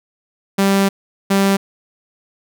sawtooth tone bursts at uneven times, 196.3 Hz, G3, 3 cents sharp, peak -8 dBFS, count 2, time 0.58-0.89 / 1.3-1.57 s, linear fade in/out 10 ms, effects none

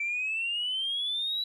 sine exponential sweep, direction up, 2321 to 3951 Hz, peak -27 dBFS, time 0-1.44 s, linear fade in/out 5 ms, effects tanh soft clip ceiling -24 dBFS

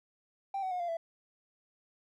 triangle tone with pitch steps, 784 / 752.5 / 722.3 / 693.2 / 665.4 Hz, G5 / F#5 / F#5 / F5 / E5, 0 / +29 / -42 / -13 / +16 cents, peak -29 dBFS, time 0.54-0.97 s, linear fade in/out 5 ms, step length 86 ms, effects tanh soft clip ceiling -28 dBFS

